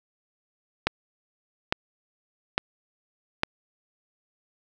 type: click train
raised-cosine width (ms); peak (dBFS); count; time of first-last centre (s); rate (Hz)
0.3; -5; 4; 0.87-3.434; 1.17
effects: none